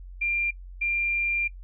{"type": "tone bursts at uneven times", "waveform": "sine", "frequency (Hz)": 2385, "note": "D7", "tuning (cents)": 26, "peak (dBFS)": -23, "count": 2, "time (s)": [[0.21, 0.51], [0.81, 1.48]], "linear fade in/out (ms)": 10, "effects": ["noise-tail reverb RT60 0.1 s tail -22 dB re dry", "added 45 Hz sine -39 dBFS peak until 1.63 s"]}